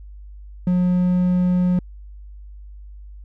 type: tone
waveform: triangle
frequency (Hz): 180.1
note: F#3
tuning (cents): -46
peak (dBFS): -13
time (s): 0.67-1.79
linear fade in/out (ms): 2
effects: added 50 Hz sine -36 dBFS peak until 3.24 s